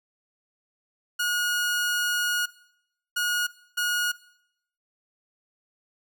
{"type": "tone bursts at uneven times", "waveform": "sawtooth", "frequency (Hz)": 1444, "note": "F#6", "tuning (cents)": -43, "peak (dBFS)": -20, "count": 3, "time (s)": [[1.19, 2.46], [3.16, 3.47], [3.77, 4.12]], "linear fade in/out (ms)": 10, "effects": ["noise-tail reverb RT60 0.7 s tail -19 dB re dry"]}